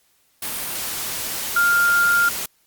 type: tone in noise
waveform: sine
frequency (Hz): 1400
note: F6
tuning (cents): +4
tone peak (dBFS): -14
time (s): 1.56-2.29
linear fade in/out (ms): 5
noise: white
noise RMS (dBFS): -27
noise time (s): 0.42-2.46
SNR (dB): +10
effects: white hiss -62 dBFS RMS until 2.66 s + Opus 48 kbps